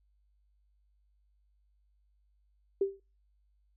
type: tone with exponential decay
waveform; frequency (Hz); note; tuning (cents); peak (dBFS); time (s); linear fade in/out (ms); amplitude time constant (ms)
sine; 392; G4; 0; -22; 2.81-3; 5; 41
effects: noise-tail reverb RT60 0.3 s tail -24 dB re dry + added 50 Hz sine -67 dBFS peak until 3.76 s